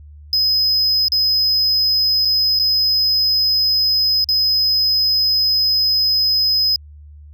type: tone with dropouts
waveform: triangle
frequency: 5060 Hz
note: D#8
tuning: 28 cents sharp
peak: -12 dBFS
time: 0.33-6.76 s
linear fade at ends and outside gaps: 1 ms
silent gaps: 1.083-1.12 / 2.25-2.254 / 2.59-2.597 / 4.243-4.288 s
effects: added 74 Hz sine -37 dBFS peak until 7.33 s